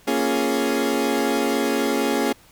30% pulse chord, Bb minor seventh, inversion none, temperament equal, 233.1 / 277.2 / 349.2 / 415.3 Hz, Bb3 / Db4 / F4 / Ab4, 0 / 0 / 0 / 0 cents, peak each -23 / -21 / -25 / -22 dBFS, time 0.07-2.33 s, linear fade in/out 10 ms, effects pink hiss -52 dBFS RMS until 2.51 s

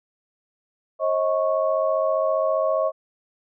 sine tone cluster, 538 / 633 / 1103 Hz, C5 / D#5 / C#6, +48 / +30 / -9 cents, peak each -24 / -21 / -27 dBFS, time 0.99-2.92 s, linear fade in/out 50 ms, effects none

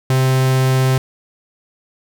45% pulse tone, 130.81 Hz, C3, in tune, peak -12 dBFS, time 0.1-0.98 s, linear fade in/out 2 ms, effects none

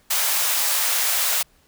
white high-pass noise, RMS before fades -21 dBFS, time 0.1-1.43 s, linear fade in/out 10 ms, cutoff 590 Hz, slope 24 dB/octave, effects pink hiss -59 dBFS RMS until 1.67 s

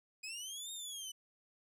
20% pulse linear two-way sweep, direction up then down, 2483 to 3718 to 2976 Hz, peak -37 dBFS, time 0.23-1.12 s, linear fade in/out 10 ms, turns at 0.72 s, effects none

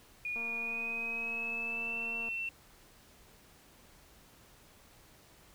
sine tone with pitch glide, 2446 to 2698 Hz, D#7 to E7, -30 to +40 cents, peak -34 dBFS, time 0.25-2.49 s, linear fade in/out 2 ms, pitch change +170 cents, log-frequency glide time 0.58-2.09 s
click train, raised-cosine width 1 ms, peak -36 dBFS, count 446, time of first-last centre 0.36-2.286 s, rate 231 Hz
effects pink hiss -60 dBFS RMS until 5.54 s

